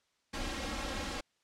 pink noise with comb filter, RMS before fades -37 dBFS, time 0.33-1.21 s, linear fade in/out 10 ms, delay 3.7 ms, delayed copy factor +1, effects white hiss -75 dBFS RMS until 1.43 s + low-pass 6000 Hz 12 dB/octave

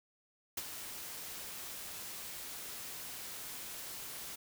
white noise with ADSR envelope, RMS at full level -36 dBFS, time 0.57-4.36 s, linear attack 6 ms, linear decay 33 ms, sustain -9 dB, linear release 13 ms, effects none

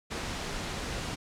pink noise, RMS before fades -35 dBFS, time 0.1-1.16 s, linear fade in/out 20 ms, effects low-pass 7000 Hz 12 dB/octave

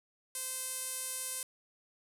sawtooth tone with band-pass filter, 518 Hz, C5, 17 cents flat, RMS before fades -39 dBFS, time 0.35-1.43 s, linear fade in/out 2 ms, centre 9900 Hz, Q 2.8, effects none

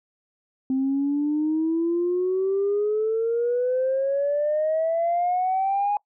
sine exponential sweep, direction up, 260.8 to 830.6 Hz, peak -19 dBFS, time 0.7-5.97 s, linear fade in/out 2 ms, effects noise-tail reverb RT60 0.1 s tail -23 dB re dry + tanh soft clip ceiling -16 dBFS

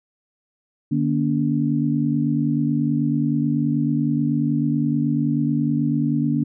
sine tone cluster, 150.3 / 237.1 / 286.4 Hz, D3 / A#3 / D4, +40 / +30 / -43 cents, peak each -22 dBFS, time 0.91-6.44 s, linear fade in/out 10 ms, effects none

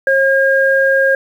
sine tone pair together, 540 / 1619.2 Hz, C#5 / G#6, -45 / -44 cents, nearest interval octave + perfect fifth, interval 1901 cents, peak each -12 dBFS, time 0.07-1.15 s, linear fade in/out 2 ms, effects 7-bit

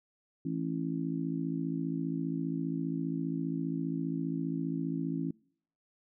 harmonic tone, 55 Hz, A1, in tune, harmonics 3 / 4 / 5 / 6, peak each -35 / -42 / -34 / -40 dBFS, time 0.45-5.31 s, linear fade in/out 5 ms, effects noise-tail reverb RT60 0.6 s tail -26 dB re dry

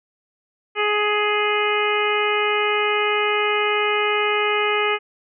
harmonic tone with a mistuned harmonic, 418.5 Hz, G#4, 13 cents sharp, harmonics 1 / 2 / 3 / 4 / 5 / 6 / 7, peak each -22 / -27 / -24 / -30 / -25 / -26 / -28 dBFS, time 0.75-4.99 s, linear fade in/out 50 ms, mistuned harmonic 6, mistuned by -15 cents, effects none

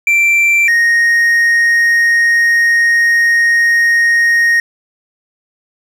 triangle tone pair in turn, 2349 / 1864.4 Hz, D7 / A#6, 0 / 0 cents, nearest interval major third, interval 400 cents, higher first, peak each -6 dBFS, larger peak neither, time 0.07-0.68 / 0.68-4.6 s, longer second, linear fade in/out 2 ms, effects none

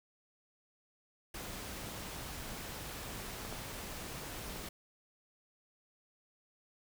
pink noise, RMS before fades -44 dBFS, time 1.34-4.69 s, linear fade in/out 5 ms
clicks, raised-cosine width 1 ms, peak -30 dBFS, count 4, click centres 1.889 / 3.45 / 3.526 / 4.56 s
effects none

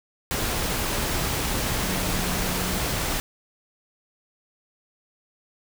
sine tone in noise, 181.4 Hz, F#3, 34 cents flat, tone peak -31 dBFS, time 1.83-2.79 s, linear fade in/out 0 ms, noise pink, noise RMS -26 dBFS, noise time 0.31-3.2 s, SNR -8 dB, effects none

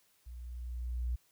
sine tone with level ramp, 60.5 Hz, B1, 35 cents flat, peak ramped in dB -44 to -30 dBFS, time 0.26-1.16 s, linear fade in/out 10 ms, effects white hiss -70 dBFS RMS until 1.31 s

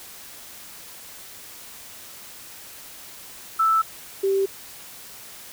sine tone pair in turn, 1318.5 / 389.6 Hz, E6 / G4, 0 / -11 cents, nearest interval octave + major sixth, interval 2111 cents, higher first, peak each -16 / -18 dBFS, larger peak first, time 3.59-3.82 / 4.23-4.46 s, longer neither, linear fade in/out 10 ms, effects white hiss -42 dBFS RMS until 5.52 s

